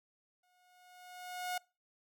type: tone with exponential growth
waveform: sawtooth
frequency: 724 Hz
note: F#5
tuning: 38 cents flat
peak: -30 dBFS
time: 0.43-1.58 s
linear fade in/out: 5 ms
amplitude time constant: 250 ms
effects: noise-tail reverb RT60 0.3 s tail -24 dB re dry